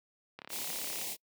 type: click train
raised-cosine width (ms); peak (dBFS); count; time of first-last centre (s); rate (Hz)
0.3; -28; 23; 0.39-1.015; 35.2
type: band-stop noise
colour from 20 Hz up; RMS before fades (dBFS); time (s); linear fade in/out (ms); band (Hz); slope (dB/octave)
white; -38; 0.49-1.17; 50; 980 to 2000; 48
effects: noise-tail reverb RT60 0.1 s tail -26 dB re dry + high-pass 150 Hz 12 dB/octave